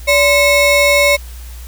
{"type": "ring-modulated tone", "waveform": "square", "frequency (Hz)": 804, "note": "G5", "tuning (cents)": 44, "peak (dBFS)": -6, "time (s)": [0.07, 1.17], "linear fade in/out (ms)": 20, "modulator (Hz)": 1380, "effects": ["added 60 Hz sine -28 dBFS peak until 1.67 s", "white hiss -40 dBFS RMS until 1.67 s"]}